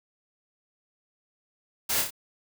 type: noise with echo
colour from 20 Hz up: white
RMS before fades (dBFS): -27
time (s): 1.89-2.02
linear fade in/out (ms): 10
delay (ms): 29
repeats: 3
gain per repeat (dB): -4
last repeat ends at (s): 2.107
effects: none